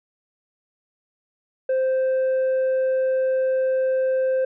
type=tone with tanh clipping; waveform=sine; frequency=522 Hz; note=C5; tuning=4 cents flat; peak=-19 dBFS; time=1.69-4.45 s; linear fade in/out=5 ms; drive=3 dB; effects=none